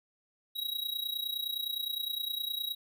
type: tone with amplitude modulation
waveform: square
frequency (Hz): 3848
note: B7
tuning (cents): -46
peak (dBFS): -30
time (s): 0.55-2.75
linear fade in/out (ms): 20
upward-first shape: sine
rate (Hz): 29.7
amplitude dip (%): 80
effects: none